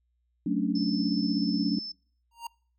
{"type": "chord", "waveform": "sine", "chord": "D major seventh", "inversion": "first", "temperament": "equal", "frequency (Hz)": [185, 220, 277.2, 293.7], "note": ["F#3", "A3", "C#4", "D4"], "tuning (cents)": [0, 0, 0, 0], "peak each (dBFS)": -30, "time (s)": [0.46, 1.79], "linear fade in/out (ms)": 5}
{"type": "tone", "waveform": "sine", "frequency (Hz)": 5274, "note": "E8", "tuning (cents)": 0, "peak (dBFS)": -35, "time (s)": [0.75, 1.92], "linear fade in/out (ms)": 5}
{"type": "tone with exponential growth", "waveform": "square", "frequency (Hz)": 932.3, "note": "A#5", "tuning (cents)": 0, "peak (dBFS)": -32, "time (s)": [2.31, 2.47], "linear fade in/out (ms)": 5, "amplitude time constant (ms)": 34}
{"effects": ["noise-tail reverb RT60 0.5 s tail -26 dB re dry", "added 60 Hz sine -70 dBFS peak until 2.78 s"]}